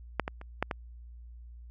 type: clicks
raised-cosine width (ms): 0.5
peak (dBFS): -10 / -18 / -30 / -12 / -16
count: 5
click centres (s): 0.197 / 0.279 / 0.414 / 0.626 / 0.712
effects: added 59 Hz sine -45 dBFS peak until 1.7 s